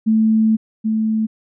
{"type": "tone pair in turn", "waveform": "sine", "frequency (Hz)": [220, 219.2], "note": ["A3", "A3"], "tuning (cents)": [0, -6], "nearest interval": "unison", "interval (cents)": 6, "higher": "first", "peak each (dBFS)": [-11, -15], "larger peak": "first", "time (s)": [[0.06, 0.57], [0.84, 1.27]], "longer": "first", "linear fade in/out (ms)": 20, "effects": []}